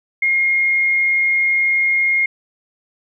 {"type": "tone", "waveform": "sine", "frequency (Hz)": 2139, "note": "C7", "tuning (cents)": 38, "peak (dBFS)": -13, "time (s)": [0.22, 2.26], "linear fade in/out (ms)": 5, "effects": []}